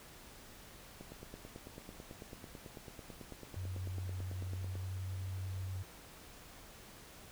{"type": "click train", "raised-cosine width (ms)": 2, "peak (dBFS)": -34, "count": 35, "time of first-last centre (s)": [1.01, 4.754], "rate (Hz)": 9.08}
{"type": "tone with pitch glide", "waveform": "sine", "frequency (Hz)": [92.5, 94.01], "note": ["F#2", "F#2"], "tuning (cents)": [0, 28], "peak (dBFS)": -38, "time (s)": [3.56, 5.83], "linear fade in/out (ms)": 10, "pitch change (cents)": 28, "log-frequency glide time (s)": [4.33, 5.21]}
{"effects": ["pink hiss -55 dBFS RMS until 7.31 s"]}